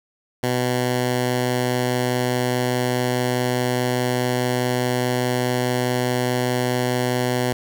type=tone; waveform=10% pulse; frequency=124.8 Hz; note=B2; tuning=19 cents sharp; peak=-11 dBFS; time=0.43-7.53 s; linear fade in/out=5 ms; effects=none